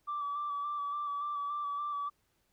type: tone with vibrato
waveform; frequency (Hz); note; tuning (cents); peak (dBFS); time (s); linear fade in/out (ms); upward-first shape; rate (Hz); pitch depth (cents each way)
sine; 1161; D6; -20; -32; 0.07-2.1; 20; square; 3.5; 22
effects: tanh soft clip ceiling -29 dBFS + pink hiss -75 dBFS RMS until 2.52 s